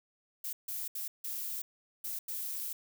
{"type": "noise bursts at uneven times", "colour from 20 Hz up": "violet", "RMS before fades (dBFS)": -38, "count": 6, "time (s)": [[0.44, 0.53], [0.68, 0.88], [0.95, 1.08], [1.24, 1.62], [2.04, 2.19], [2.28, 2.73]], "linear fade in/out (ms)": 5, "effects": []}